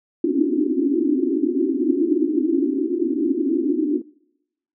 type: band-pass noise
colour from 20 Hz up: white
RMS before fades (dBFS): -20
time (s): 0.24-4.02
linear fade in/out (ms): 5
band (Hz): 260 to 360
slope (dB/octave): 96
effects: noise-tail reverb RT60 0.9 s tail -25 dB re dry